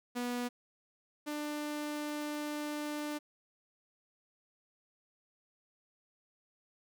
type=tone pair in turn; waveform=sawtooth; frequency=244.1 / 297.4 Hz; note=B3 / D4; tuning=-20 / +22 cents; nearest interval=minor third; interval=342 cents; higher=second; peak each=-30 / -32 dBFS; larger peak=first; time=0.15-0.49 / 1.26-3.19 s; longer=second; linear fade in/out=20 ms; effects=none